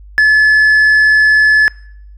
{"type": "tone with tanh clipping", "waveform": "sine", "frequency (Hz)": 1722, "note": "A6", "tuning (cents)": -38, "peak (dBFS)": -6, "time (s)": [0.18, 1.68], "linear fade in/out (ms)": 0, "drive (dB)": 3, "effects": ["noise-tail reverb RT60 0.7 s tail -23 dB re dry", "added 50 Hz sine -33 dBFS peak until 2.17 s"]}